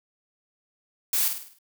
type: noise with echo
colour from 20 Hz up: blue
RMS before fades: -24 dBFS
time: 1.13-1.28 s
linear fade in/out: 2 ms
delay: 51 ms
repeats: 6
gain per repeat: -6 dB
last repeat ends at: 1.586 s
effects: none